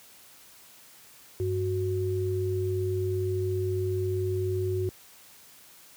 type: tone pair together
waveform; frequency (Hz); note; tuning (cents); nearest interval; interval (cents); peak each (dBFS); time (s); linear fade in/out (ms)
sine; 98 / 368.9; G2 / F#4; 0 / -5; octave + major seventh; 2295; -28; 1.4-4.89; 0
effects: white hiss -53 dBFS RMS until 5.96 s + high-pass 60 Hz 12 dB/octave